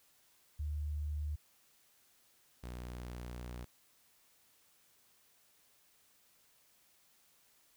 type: tone pair in turn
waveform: sine / sawtooth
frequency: 74.6 / 60.71 Hz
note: D2 / B1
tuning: +28 / -29 cents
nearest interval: major third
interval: 357 cents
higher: first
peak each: -35 / -39 dBFS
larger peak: first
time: 0.59-1.36 / 2.63-3.65 s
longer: second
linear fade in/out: 10 ms
effects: white hiss -69 dBFS RMS until 7.76 s